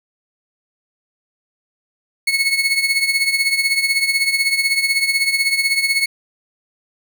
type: tone with tremolo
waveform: 30% pulse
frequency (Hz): 2195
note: C#7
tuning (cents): -18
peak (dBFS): -9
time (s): 2.27-6.06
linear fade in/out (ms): 5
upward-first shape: triangle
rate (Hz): 16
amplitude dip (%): 75
effects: none